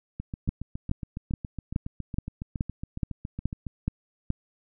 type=two click trains; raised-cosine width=5 ms; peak=-21 / -13 dBFS; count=26 / 10; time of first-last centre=0.2-3.667 / 0.49-4.304 s; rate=7.21 / 2.36 Hz; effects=none